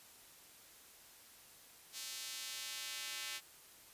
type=tone with high-pass filter sweep; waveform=square; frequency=120 Hz; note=B2; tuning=49 cents flat; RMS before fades=-45 dBFS; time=1.92-3.41 s; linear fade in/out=50 ms; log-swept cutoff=4400 to 2600 Hz; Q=1; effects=white hiss -60 dBFS RMS until 3.93 s + resampled to 32000 Hz